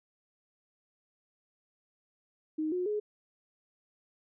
sine tone with pitch steps, 311.1 / 361.5 / 420.1 Hz, D#4 / F#4 / G#4, 0 / -40 / +20 cents, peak -29 dBFS, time 2.58-3 s, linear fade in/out 10 ms, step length 140 ms, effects none

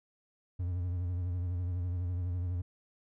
triangle tone with vibrato, 89 Hz, F2, 33 cents sharp, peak -29 dBFS, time 0.59-2.62 s, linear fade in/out 10 ms, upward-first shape sine, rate 12 Hz, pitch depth 55 cents each way, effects none

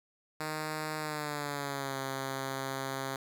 5% pulse tone with pitch glide, 154.8 to 134.76 Hz, D#3 to C#3, -9 to -49 cents, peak -23 dBFS, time 0.4-3.16 s, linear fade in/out 2 ms, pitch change -240 cents, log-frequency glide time 0.98-1.98 s, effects none

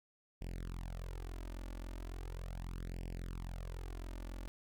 sawtooth tone with flanger, 43.65 Hz, F1, in tune, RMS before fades -44 dBFS, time 0.41-4.48 s, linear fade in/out 0 ms, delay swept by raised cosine 0.38 to 3.48 ms, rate 0.38 Hz, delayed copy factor +0.95, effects none

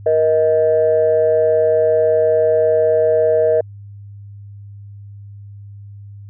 sine tone pair together, 472.7 / 631 Hz, A#4 / D#5, +24 / +24 cents, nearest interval perfect fourth, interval 500 cents, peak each -13 dBFS, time 0.06-3.61 s, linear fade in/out 5 ms, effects tanh soft clip ceiling -5 dBFS + added 101 Hz sine -33 dBFS peak until 6.29 s

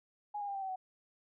sine tone with pitch steps, 830 / 813.4 / 797.1 / 781.2 / 765.5 / 750.2 Hz, G#5 / G#5 / G5 / G5 / G5 / F#5, -1 / -36 / +29 / -6 / -41 / +24 cents, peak -36 dBFS, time 0.34-0.76 s, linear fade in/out 10 ms, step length 70 ms, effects none

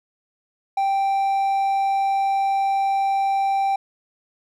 triangle tone, 784 Hz, G5, in tune, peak -16 dBFS, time 0.77-3.76 s, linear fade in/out 5 ms, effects none

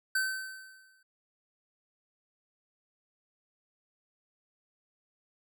square tone with exponential decay, 1537 Hz, G6, 35 cents flat, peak -26 dBFS, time 0.15-1.03 s, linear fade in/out 5 ms, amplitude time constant 190 ms, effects none

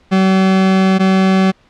40% pulse tone pair in turn, 190 / 190 Hz, F#3 / F#3, +46 / +46 cents, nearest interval unison, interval 0 cents, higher neither, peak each -8 dBFS, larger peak neither, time 0.11-0.99 / 0.99-1.52 s, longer first, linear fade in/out 20 ms, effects pink hiss -52 dBFS RMS until 1.69 s + low-pass 4000 Hz 12 dB/octave

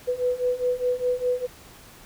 sine beating tone pair, 493.9 / 498.8 Hz, B4 / B4, 0 / +17 cents, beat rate 4.9 Hz, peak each -26 / -24 dBFS, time 0.07-1.47 s, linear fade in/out 20 ms, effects pink hiss -48 dBFS RMS until 2.05 s

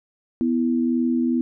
sine tone pair together, 246.9 / 329.3 Hz, B3 / E4, 0 / -2 cents, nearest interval perfect fourth, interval 498 cents, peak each -19 / -24 dBFS, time 0.41-1.41 s, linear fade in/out 0 ms, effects none

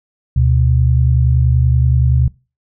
sine tone pair together, 74 / 124.55 Hz, D2 / B2, +14 / +15 cents, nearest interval major sixth, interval 901 cents, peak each -12 dBFS, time 0.36-2.28 s, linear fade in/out 5 ms, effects noise-tail reverb RT60 0.3 s tail -22 dB re dry

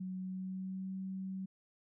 sine tone with pitch glide, 185.9 to 190.03 Hz, F#3 to F#3, +8 to +46 cents, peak -38 dBFS, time 0-1.46 s, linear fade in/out 10 ms, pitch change +38 cents, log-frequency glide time 0.17-0.94 s, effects none

